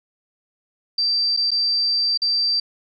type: tone with dropouts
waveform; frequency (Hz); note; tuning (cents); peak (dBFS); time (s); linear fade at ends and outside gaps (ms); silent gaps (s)
sine; 4682; D8; -6; -17; 0.98-2.6; 5; 1.366-1.372 / 1.507-1.515 / 2.175-2.218
effects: none